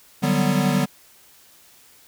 square chord, G major seventh, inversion second, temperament equal with one note detuned, 149.05 / 185 / 196 / 246.9 Hz, D3 / F#3 / G3 / B3, +26 / 0 / 0 / 0 cents, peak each -24 dBFS, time 0.22-0.86 s, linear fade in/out 20 ms, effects white hiss -52 dBFS RMS until 2.07 s

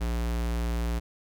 square tone, 58.27 Hz, A#1, in tune, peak -27 dBFS, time 0-1 s, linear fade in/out 20 ms, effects none

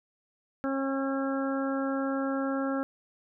harmonic tone with a mistuned harmonic, 270.9 Hz, C#4, 40 cents flat, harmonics 1 / 2 / 3 / 4 / 5 / 6, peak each -29 / -33 / -40 / -43 / -37 / -42 dBFS, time 0.64-2.83 s, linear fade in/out 0 ms, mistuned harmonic 4, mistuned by +16 cents, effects none

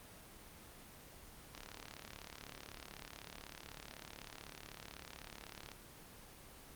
click train, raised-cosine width 0.2 ms, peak -30 dBFS, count 151, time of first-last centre 1.55-5.717 s, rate 36 Hz, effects pink hiss -56 dBFS RMS until 6.75 s + Opus 24 kbps

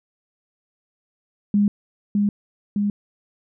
sine tone with echo, 204.5 Hz, G#3, 26 cents flat, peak -14 dBFS, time 1.54-1.68 s, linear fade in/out 2 ms, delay 610 ms, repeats 2, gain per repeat -2 dB, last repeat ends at 2.9 s, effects none

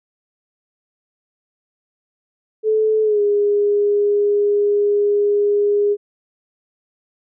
sine tone with pitch glide, 434.4 to 410.5 Hz, A4 to G#4, -22 to -20 cents, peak -13 dBFS, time 2.63-5.97 s, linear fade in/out 50 ms, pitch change -98 cents, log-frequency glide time 3.03-3.21 s, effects none

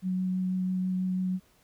sine tone with vibrato, 185 Hz, F#3, in tune, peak -26 dBFS, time 0.02-1.4 s, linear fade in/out 50 ms, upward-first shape triangle, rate 6.1 Hz, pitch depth 10 cents each way, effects pink hiss -64 dBFS RMS until 1.63 s

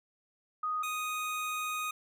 sine / 25% pulse tone pair in turn, 1244.5 / 1244.5 Hz, D#6 / D#6, 0 / 0 cents, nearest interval unison, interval 0 cents, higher neither, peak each -30 / -29 dBFS, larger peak second, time 0.63-0.83 / 0.83-1.91 s, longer second, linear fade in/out 5 ms, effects none

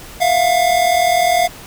square tone pair together, 672 / 712 Hz, E5 / F5, +33 / +33 cents, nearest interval minor second, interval 100 cents, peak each -17 / -14 dBFS, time 0.2-1.48 s, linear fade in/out 20 ms, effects pink hiss -36 dBFS RMS until 1.66 s

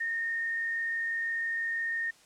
sine tone with frequency modulation, 1837 Hz, A#6, 26 cents flat, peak -29 dBFS, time 0-2.11 s, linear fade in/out 10 ms, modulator 46 Hz, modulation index 0.43, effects white hiss -59 dBFS RMS until 2.25 s + low-pass 8000 Hz 12 dB/octave

